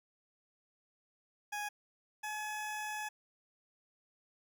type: tone pair in turn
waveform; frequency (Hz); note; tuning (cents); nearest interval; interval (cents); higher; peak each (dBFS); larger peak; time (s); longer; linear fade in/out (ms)
20% pulse; 830.6 / 850; G#5 / G#5; 0 / +40; unison; 40; second; -32 / -33; first; 1.52-1.69 / 2.23-3.09; second; 10
effects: none